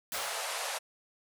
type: noise with exponential decay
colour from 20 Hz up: white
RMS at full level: -36 dBFS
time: 0.12-0.54 s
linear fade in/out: 1 ms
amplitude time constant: 90 ms
type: band-pass noise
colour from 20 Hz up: pink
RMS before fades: -36 dBFS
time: 0.13-0.79 s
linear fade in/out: 20 ms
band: 510 to 12000 Hz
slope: 48 dB/octave
effects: none